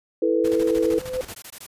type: chord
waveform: sine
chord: E suspended fourth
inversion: none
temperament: equal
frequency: 329.6 / 440 / 493.9 Hz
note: E4 / A4 / B4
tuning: 0 / 0 / 0 cents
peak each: -22 dBFS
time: 0.22-0.99 s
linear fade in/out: 5 ms
type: noise with tremolo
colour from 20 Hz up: pink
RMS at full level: -36 dBFS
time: 0.44-1.35 s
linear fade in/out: 10 ms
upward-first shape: square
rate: 13 Hz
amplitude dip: 65%
type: tone with exponential growth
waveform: sine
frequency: 511 Hz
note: C5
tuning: 41 cents flat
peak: -20 dBFS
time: 0.7-1.21 s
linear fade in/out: 2 ms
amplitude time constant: 110 ms
type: noise bursts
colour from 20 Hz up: white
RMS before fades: -39 dBFS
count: 5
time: 1.28-1.665 s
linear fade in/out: 5 ms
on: 61 ms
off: 20 ms
effects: resampled to 32000 Hz